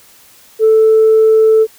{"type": "tone", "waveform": "sine", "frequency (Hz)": 440, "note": "A4", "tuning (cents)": 0, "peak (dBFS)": -4, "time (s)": [0.59, 1.67], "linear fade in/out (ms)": 50, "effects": ["tanh soft clip ceiling -2 dBFS", "white hiss -44 dBFS RMS until 1.78 s"]}